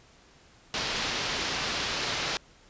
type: low-pass noise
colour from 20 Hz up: white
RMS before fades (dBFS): -31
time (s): 0.74-2.37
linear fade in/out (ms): 0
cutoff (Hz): 5200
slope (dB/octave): 24
effects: pink hiss -57 dBFS RMS until 2.69 s + resampled to 16000 Hz

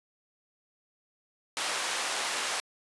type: band-pass noise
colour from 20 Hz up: pink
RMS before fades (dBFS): -32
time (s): 1.57-2.6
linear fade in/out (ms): 0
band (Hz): 780 to 10000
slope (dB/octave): 12
effects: resampled to 24000 Hz

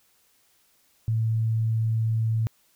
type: tone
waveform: sine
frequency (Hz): 112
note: A2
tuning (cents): +31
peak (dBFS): -21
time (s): 1.08-2.47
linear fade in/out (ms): 0
effects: white hiss -64 dBFS RMS until 2.75 s

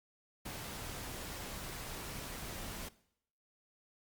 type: noise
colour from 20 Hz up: pink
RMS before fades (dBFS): -44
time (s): 0.45-2.89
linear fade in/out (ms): 10
effects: noise-tail reverb RT60 0.7 s tail -19 dB re dry + Opus 48 kbps

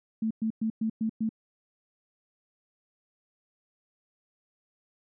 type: tone bursts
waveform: sine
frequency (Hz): 221.4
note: A3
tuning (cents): +11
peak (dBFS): -25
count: 6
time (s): 0.22-1.292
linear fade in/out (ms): 5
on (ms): 87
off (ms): 110
effects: none

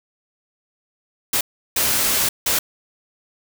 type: noise bursts at uneven times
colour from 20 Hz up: white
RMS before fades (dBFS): -19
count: 3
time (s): 1.33-1.41 / 1.76-2.29 / 2.46-2.59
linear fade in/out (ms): 5
effects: none

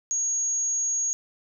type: tone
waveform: sine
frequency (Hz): 6620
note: G#8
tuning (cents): -6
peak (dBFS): -23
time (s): 0.11-1.13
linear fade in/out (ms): 0
effects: none

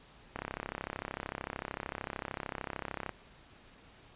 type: click train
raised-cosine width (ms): 0.5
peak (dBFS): -21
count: 92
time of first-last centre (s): 0.36-3.093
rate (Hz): 33.3
effects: pink hiss -58 dBFS RMS until 4.15 s + resampled to 8000 Hz

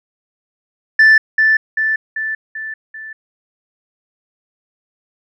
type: tone with echo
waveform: sine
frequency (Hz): 1760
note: A6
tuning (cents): 0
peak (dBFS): -3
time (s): 0.99-1.18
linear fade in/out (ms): 5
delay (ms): 390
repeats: 5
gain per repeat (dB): -5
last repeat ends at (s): 3.13
effects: tanh soft clip ceiling -4 dBFS

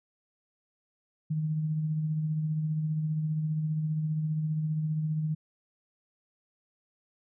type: tone with tremolo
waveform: sine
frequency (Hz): 155.2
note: D#3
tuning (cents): -4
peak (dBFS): -25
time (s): 1.3-5.35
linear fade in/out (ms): 10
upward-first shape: triangle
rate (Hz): 15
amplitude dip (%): 40
effects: none

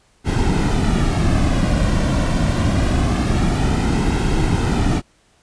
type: noise with flanger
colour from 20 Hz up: brown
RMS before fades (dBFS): -17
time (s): 0.24-5.02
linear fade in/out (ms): 50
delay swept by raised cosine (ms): 1.7 to 2.4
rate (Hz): 0.25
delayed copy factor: -0.55
effects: pink hiss -57 dBFS RMS until 5.42 s + resampled to 22050 Hz

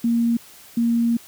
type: tone pair in turn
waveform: sine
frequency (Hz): 233.5 / 233.5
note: A#3 / A#3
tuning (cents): +3 / +3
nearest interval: unison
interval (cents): 0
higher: neither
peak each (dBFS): -16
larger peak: neither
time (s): 0.04-0.37 / 0.77-1.17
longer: second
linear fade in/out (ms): 5
effects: white hiss -46 dBFS RMS until 1.27 s

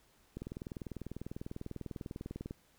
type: click train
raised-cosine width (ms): 3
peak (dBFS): -28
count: 44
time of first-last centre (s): 0.37-2.509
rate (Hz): 20.1
effects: pink hiss -68 dBFS RMS until 2.78 s

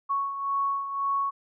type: beating tone pair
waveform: sine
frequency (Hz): 1108.7 / 1110.6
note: C#6 / C#6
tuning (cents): 0 / +3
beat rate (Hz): 1.9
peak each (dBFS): -26 / -33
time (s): 0.09-1.31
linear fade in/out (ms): 20
effects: none

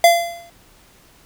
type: tone with exponential decay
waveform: square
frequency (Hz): 685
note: F5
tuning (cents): -34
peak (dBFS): -6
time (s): 0.04-0.5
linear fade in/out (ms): 2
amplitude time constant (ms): 100
effects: pink hiss -51 dBFS RMS until 1.25 s

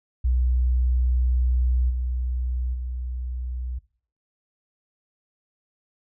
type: tone with level steps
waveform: sine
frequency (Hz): 62.1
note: B1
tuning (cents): +10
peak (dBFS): -18 / -23 / -27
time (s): 0.24-3.79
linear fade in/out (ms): 10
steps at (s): 1.89 / 2.73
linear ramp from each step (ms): 20
effects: noise-tail reverb RT60 0.5 s tail -21 dB re dry

